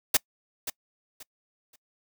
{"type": "noise with echo", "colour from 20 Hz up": "white", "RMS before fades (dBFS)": -20, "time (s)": [0.14, 0.17], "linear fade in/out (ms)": 5, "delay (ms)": 530, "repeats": 3, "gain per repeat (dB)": -12, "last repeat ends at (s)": 1.76, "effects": ["noise-tail reverb RT60 0.1 s tail -26 dB re dry"]}